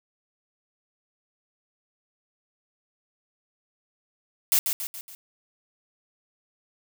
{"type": "noise with echo", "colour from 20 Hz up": "blue", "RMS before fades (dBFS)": -20, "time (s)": [4.52, 4.59], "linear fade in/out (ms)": 0, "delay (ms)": 140, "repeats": 4, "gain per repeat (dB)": -6, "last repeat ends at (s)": 5.15, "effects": []}